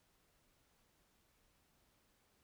silence, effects pink hiss -75 dBFS RMS until 2.43 s

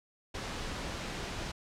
pink noise, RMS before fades -38 dBFS, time 0.34-1.52 s, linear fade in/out 10 ms, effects low-pass 6000 Hz 12 dB/octave

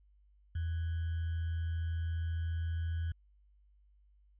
sine tone with sample-and-hold, 82.7 Hz, E2, 6 cents sharp, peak -32 dBFS, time 0.55-3.12 s, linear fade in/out 5 ms, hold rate 1575 Hz, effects added 50 Hz sine -62 dBFS peak until 4.39 s + resampled to 8000 Hz

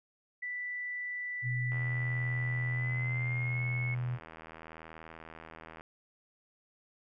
sine tone with pitch glide, 1975.5 to 2192 Hz, B6 to C#7, 0 to -20 cents, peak -35 dBFS, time 0.42-3.95 s, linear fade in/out 10 ms, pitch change +180 cents, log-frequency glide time 2.7-3.63 s
sine tone, 123.47 Hz, B2, in tune, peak -31 dBFS, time 1.42-4.19 s, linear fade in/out 50 ms
click train, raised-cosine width 0.5 ms, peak -32 dBFS, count 331, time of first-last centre 1.72-5.809 s, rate 80.7 Hz
effects none

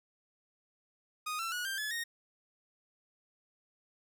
sawtooth tone with pitch steps, 1240 / 1344.4 / 1457.7 / 1580.5 / 1713.6 / 1857.9 Hz, D#6 / E6 / F#6 / G6 / A6 / A#6, -6 / +34 / -26 / +14 / -46 / -6 cents, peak -31 dBFS, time 1.26-2.04 s, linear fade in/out 10 ms, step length 130 ms, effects none

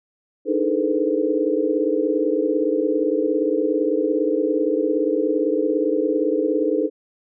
sine tone cluster, 299 / 316.5 / 419.5 / 449.8 / 506 Hz, D4 / D#4 / G#4 / A4 / B4, +31 / +30 / +17 / +38 / +42 cents, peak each -24 dBFS, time 0.45-6.9 s, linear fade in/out 50 ms, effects none

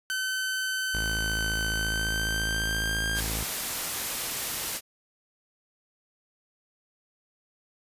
sawtooth tone with pitch glide, 1528 to 1599.3 Hz, G6 to G6, -45 to +34 cents, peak -24 dBFS, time 0.1-3.2 s, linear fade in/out 0 ms, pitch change +79 cents, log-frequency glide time 1.74-3.08 s
sawtooth tone, 54.5 Hz, A1, 16 cents flat, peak -27 dBFS, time 0.94-3.43 s, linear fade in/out 0 ms
white noise, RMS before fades -31 dBFS, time 3.14-4.81 s, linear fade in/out 50 ms
effects resampled to 32000 Hz

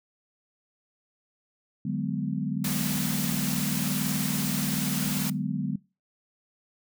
sine chord, G# half-diminished seventh, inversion second, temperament just, 149.51 / 186.89 / 207.7 / 249.2 Hz, D3 / F#3 / G#3 / B3, +31 / +18 / 0 / +16 cents, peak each -32 / -31 / -32 / -33 dBFS, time 1.85-5.76 s, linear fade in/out 5 ms
white noise, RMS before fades -32 dBFS, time 2.64-5.3 s, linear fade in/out 5 ms
effects noise-tail reverb RT60 0.3 s tail -22 dB re dry

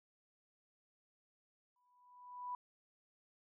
sine tone with exponential growth, 987.8 Hz, B5, in tune, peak -38 dBFS, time 1.76-2.55 s, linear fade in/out 2 ms, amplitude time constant 170 ms, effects none

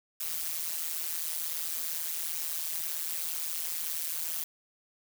blue noise with amplitude modulation, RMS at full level -30 dBFS, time 0.2-4.44 s, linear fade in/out 5 ms, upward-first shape sine, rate 162 Hz, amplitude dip 100%, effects none

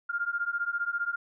sine beating tone pair, 1396.9 / 1411.9 Hz, F6 / F6, 0 / +18 cents, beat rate 15 Hz, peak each -31 dBFS, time 0.09-1.16 s, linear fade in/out 10 ms, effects none

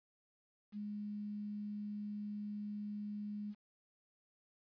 sine tone with quantisation, 207.7 Hz, G#3, in tune, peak -40 dBFS, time 0.72-3.55 s, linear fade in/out 50 ms, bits 11, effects resampled to 11025 Hz

